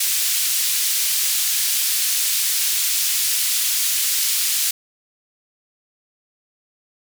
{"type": "band-pass noise", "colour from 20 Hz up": "white", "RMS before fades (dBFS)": -20, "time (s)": [0, 4.71], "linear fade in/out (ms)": 5, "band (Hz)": [2800, 15000], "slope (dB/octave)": 12, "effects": []}